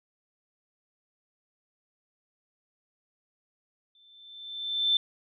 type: tone with exponential growth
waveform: sine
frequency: 3543 Hz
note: A7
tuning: 11 cents sharp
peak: -19 dBFS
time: 3.95-4.97 s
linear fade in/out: 2 ms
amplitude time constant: 220 ms
effects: none